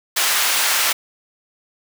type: high-pass noise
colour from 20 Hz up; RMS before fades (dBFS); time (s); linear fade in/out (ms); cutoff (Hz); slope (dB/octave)
pink; -18; 0.16-0.93; 10; 1200; 12
effects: none